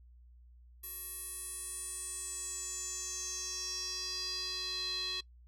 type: tone with band-pass filter sweep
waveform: square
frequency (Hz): 371.4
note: F#4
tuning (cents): +7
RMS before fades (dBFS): -40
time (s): 0.83-5.21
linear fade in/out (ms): 10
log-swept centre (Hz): 12000 to 3800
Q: 6.5
effects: noise-tail reverb RT60 0.1 s tail -22 dB re dry + added 60 Hz sine -55 dBFS peak until 5.47 s